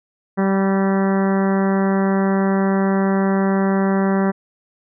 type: harmonic tone with a mistuned harmonic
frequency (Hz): 193.9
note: G3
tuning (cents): -19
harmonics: 1 / 2 / 3 / 4 / 5 / 6 / 7 / 8 / 9 / 10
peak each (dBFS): -16 / -22 / -26 / -28 / -30 / -32 / -33 / -34 / -35 / -36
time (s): 0.37-4.32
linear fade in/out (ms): 20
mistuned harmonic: 5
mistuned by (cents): +16
effects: none